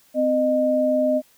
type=tone pair together; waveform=sine; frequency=258.2 / 614 Hz; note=C4 / D#5; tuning=-23 / -23 cents; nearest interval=octave + minor third; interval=1500 cents; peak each=-22 / -18 dBFS; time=0.14-1.22 s; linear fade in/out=50 ms; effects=white hiss -57 dBFS RMS until 1.37 s